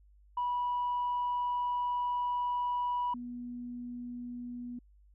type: tone pair in turn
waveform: sine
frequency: 978 / 243.2 Hz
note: B5 / B3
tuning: -17 / -26 cents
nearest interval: 2 octaves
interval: 2409 cents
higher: first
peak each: -28 / -38 dBFS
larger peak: first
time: 0.37-3.14 / 3.14-4.79 s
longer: first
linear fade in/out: 5 ms
effects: tanh soft clip ceiling -26 dBFS + added 50 Hz sine -58 dBFS peak until 5.14 s